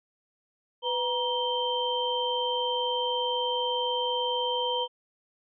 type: tone cluster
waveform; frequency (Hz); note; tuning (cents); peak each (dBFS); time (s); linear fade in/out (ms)
sine; 497.3 / 948 / 3129; B4 / A#5 / G7; +12 / +29 / -4; -30; 0.82-4.88; 50
effects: none